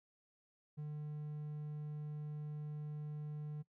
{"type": "tone", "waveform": "triangle", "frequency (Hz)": 150, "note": "D3", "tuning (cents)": 37, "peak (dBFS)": -39, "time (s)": [0.77, 3.63], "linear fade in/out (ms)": 20, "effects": ["noise-tail reverb RT60 0.1 s tail -20 dB re dry"]}